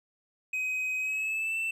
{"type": "tone with pitch glide", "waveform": "triangle", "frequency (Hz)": [2522, 2666], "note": ["D#7", "E7"], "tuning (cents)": [23, 19], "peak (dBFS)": -27, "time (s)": [0.53, 1.71], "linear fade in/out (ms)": 5, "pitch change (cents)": 96, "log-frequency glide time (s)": [0.99, 1.57], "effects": []}